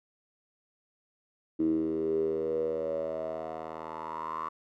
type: tone with band-pass filter sweep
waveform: 10% pulse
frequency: 79.9 Hz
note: D#2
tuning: 47 cents sharp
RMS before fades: -32 dBFS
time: 1.59-4.49 s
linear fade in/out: 10 ms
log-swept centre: 310 to 1100 Hz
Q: 9.1
effects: none